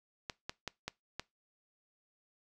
clicks, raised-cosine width 0.2 ms, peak -20 dBFS, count 5, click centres 0.298 / 0.495 / 0.677 / 0.88 / 1.196 s, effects noise-tail reverb RT60 0.2 s tail -22 dB re dry

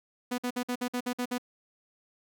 sawtooth tone bursts, 246.9 Hz, B3, in tune, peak -25 dBFS, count 9, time 0.31-1.382 s, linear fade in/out 10 ms, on 72 ms, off 53 ms, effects none

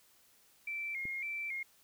sine tone with vibrato, 2236 Hz, C#7, 14 cents sharp, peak -36 dBFS, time 0.67-1.63 s, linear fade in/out 5 ms, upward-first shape square, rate 1.8 Hz, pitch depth 75 cents each way
click, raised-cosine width 3 ms, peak -35 dBFS, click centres 1.054 s
effects white hiss -66 dBFS RMS until 1.83 s

